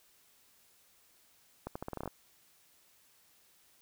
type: accelerating click train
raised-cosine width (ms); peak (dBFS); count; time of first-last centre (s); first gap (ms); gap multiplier
1; -24; 10; 1.67-2.077; 85; 0.83
effects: white hiss -66 dBFS RMS until 3.81 s